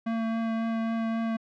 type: tone with vibrato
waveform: square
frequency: 226.3 Hz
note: A3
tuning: 49 cents sharp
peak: -27 dBFS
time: 0.06-1.37 s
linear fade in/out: 10 ms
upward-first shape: triangle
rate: 3.7 Hz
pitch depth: 13 cents each way
effects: low-pass 2000 Hz 12 dB/octave